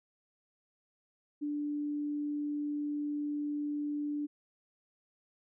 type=tone; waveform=sine; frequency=293.7 Hz; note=D4; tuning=in tune; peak=-32 dBFS; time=1.41-4.27 s; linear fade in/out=20 ms; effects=none